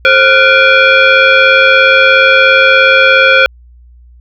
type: tone with frequency modulation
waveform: sine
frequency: 433.5 Hz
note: A4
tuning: 26 cents flat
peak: -3 dBFS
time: 0.05-3.46 s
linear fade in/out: 0 ms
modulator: 964 Hz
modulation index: 2.6
effects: added 60 Hz sine -36 dBFS peak until 4.2 s